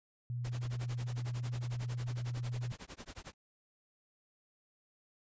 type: tone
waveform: sine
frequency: 121.3 Hz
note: B2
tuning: 31 cents flat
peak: -35 dBFS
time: 0.3-2.72 s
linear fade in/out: 0 ms
type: noise with tremolo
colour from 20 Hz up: pink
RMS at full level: -46 dBFS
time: 0.44-3.34 s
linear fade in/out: 10 ms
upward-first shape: sine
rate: 11 Hz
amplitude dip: 100%
effects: resampled to 16000 Hz